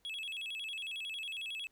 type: tone with vibrato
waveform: triangle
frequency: 2947 Hz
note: F#7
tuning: 8 cents flat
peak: -37 dBFS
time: 0.05-1.67 s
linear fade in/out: 0 ms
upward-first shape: square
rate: 11 Hz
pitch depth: 210 cents each way
effects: pink hiss -74 dBFS RMS until 1.71 s